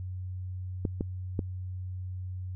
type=clicks; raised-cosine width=3 ms; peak=-16 dBFS; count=3; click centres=0.852 / 1.009 / 1.392 s; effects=added 92 Hz sine -34 dBFS peak until 2.55 s